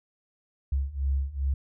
sine beating tone pair, 67 / 69.5 Hz, C2 / C#2, +42 / +5 cents, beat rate 2.5 Hz, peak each -29 / -27 dBFS, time 0.72-1.54 s, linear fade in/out 5 ms, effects none

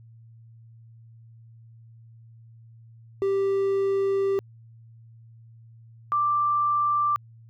triangle / sine tone pair in turn, 392 / 1177.6 Hz, G4 / D6, 0 / +4 cents, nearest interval octave + perfect fifth, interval 1904 cents, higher second, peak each -19 / -20 dBFS, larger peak first, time 3.22-4.39 / 6.12-7.16 s, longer first, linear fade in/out 0 ms, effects added 114 Hz sine -47 dBFS peak until 7.49 s

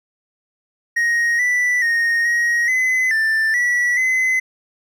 triangle tone with pitch steps, 1875 / 1973 / 1857 / 1887 / 2028 / 1775 / 1946 / 2038 Hz, A#6 / B6 / A#6 / A#6 / B6 / A6 / B6 / C7, +10 / -2 / -7 / +21 / +45 / +15 / -26 / -46 cents, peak -13 dBFS, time 0.96-4.4 s, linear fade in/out 10 ms, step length 430 ms, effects none

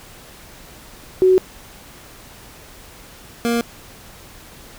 sine / 25% pulse tone pair in turn, 372.8 / 234.8 Hz, F#4 / A#3, +13 / +13 cents, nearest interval minor sixth, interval 800 cents, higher first, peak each -9 / -13 dBFS, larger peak first, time 1.22-1.38 / 3.45-3.61 s, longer neither, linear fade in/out 0 ms, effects pink hiss -42 dBFS RMS until 4.78 s

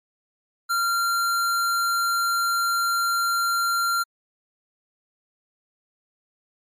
square tone, 1380 Hz, F6, 21 cents flat, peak -21 dBFS, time 0.69-4.04 s, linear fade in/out 20 ms, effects MP3 64 kbps

